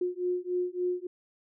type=beating tone pair; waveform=sine; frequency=357.7 / 361.2 Hz; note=F4 / F#4; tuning=+41 / -42 cents; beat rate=3.5 Hz; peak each=-31 dBFS; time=0.01-1.07 s; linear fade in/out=5 ms; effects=none